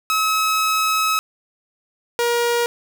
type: tone pair in turn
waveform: sawtooth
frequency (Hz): 1285 / 474.7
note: E6 / A#4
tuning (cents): -45 / +31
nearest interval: octave + perfect fourth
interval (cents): 1724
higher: first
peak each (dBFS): -13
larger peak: neither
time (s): 0.1-1.19 / 2.19-2.66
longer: first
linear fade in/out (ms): 0
effects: none